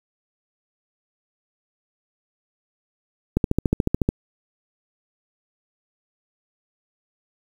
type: click train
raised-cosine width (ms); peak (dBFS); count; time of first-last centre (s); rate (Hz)
3; -5; 11; 3.37-4.089; 13.9
effects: 7-bit